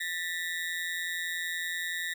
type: ring-modulated tone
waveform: 35% pulse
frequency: 1864.7 Hz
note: A#6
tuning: in tune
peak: -27 dBFS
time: 0-2.14 s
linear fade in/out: 10 ms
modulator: 85.3 Hz
effects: none